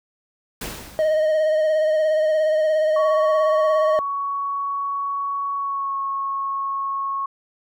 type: noise with exponential decay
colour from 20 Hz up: pink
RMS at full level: -28 dBFS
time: 0.61-1.49 s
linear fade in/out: 5 ms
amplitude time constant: 190 ms
type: tone with vibrato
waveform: triangle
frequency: 622.3 Hz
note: D#5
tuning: in tune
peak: -14 dBFS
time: 0.99-3.99 s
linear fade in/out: 0 ms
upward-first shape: sine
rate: 17 Hz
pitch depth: 30 cents each way
type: tone with pitch glide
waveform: sine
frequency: 1118 to 1097.5 Hz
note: C#6 to C#6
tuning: +14 to -18 cents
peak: -22 dBFS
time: 2.96-7.26 s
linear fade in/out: 5 ms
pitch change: -32 cents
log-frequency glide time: 5.56-5.97 s
effects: none